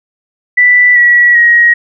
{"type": "tone with pitch steps", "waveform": "sine", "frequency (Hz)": [1975.5, 1932.6, 1890.7], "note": ["B6", "B6", "A#6"], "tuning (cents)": [0, -38, 24], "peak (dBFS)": -3, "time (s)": [0.57, 1.74], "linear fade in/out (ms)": 10, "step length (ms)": 390, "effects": []}